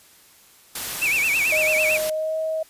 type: noise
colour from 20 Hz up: white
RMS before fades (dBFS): -29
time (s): 0.75-2.1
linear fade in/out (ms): 5
type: tone with vibrato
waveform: triangle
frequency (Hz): 2458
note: D#7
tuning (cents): -22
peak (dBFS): -17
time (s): 1.01-1.98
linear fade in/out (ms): 20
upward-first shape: sine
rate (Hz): 9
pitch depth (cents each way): 170
type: tone with pitch glide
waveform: sine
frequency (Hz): 622.3 to 635.7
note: D#5 to D#5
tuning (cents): 0 to +37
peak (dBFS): -22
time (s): 1.52-2.63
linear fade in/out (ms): 5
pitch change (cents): +37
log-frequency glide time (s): 2.09-2.38
effects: white hiss -52 dBFS RMS until 2.69 s + resampled to 32000 Hz